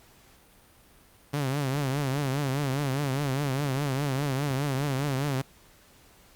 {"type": "tone with vibrato", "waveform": "sawtooth", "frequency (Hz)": 138.4, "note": "C#3", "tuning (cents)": -2, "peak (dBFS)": -22, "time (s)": [1.33, 5.42], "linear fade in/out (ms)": 10, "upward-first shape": "triangle", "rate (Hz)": 4.9, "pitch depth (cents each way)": 140, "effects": ["pink hiss -57 dBFS RMS until 6.35 s", "Opus 48 kbps"]}